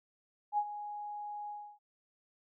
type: tone with ADSR envelope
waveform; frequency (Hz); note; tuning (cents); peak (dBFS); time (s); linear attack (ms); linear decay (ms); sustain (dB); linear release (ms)
sine; 830.6; G#5; 0; -26; 0.52-1.79; 59; 59; -13; 300
effects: none